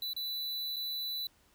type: tone with dropouts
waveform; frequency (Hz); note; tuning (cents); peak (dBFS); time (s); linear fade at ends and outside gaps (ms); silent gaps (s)
square; 3976; B7; +11; -35; 0.02-1.27; 2; 0.133-0.164 / 0.761-0.765
effects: pink hiss -67 dBFS RMS until 1.54 s

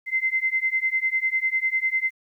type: beating tone pair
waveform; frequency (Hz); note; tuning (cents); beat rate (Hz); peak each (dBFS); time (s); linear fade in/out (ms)
sine; 2066 / 2076; C7 / C7; -22 / -14; 10; -24; 0.06-2.11; 50
effects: 10-bit

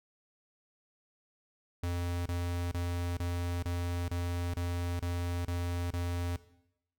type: tone bursts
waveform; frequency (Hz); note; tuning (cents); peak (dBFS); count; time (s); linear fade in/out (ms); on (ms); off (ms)
square; 87.3; F2; 0; -32; 10; 1.83-6.364; 5; 430; 26
effects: noise-tail reverb RT60 0.8 s tail -17 dB re dry

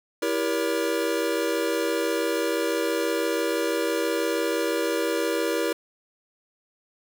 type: chord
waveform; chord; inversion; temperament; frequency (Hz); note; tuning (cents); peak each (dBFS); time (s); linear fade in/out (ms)
square; E diminished seventh; none; just; 329.6 / 395.6 / 474.7 / 569.6; E4 / G4 / Bb4 / Db5; 0 / +16 / +31 / +47; -29 / -31 / -28 / -31; 0.22-5.73; 5
effects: none

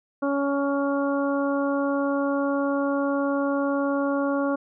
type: harmonic tone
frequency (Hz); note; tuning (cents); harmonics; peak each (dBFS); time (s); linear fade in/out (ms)
280.1; C#4; +18; 1 / 2 / 3 / 4 / 5; -24 / -26 / -35 / -32 / -34; 0.22-4.56; 10
effects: none

